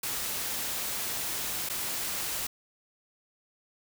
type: noise with dropouts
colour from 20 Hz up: white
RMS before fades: -33 dBFS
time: 0.03-2.47 s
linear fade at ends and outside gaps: 5 ms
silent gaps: 1.69-1.697 s
effects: none